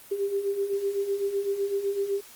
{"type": "beating tone pair", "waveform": "sine", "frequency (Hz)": [392, 399.9], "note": ["G4", "G4"], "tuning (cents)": [0, 35], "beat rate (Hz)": 7.9, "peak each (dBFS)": [-32, -26], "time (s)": [0.11, 2.21], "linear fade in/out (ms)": 10, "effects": ["white hiss -49 dBFS RMS until 2.35 s", "Opus 32 kbps"]}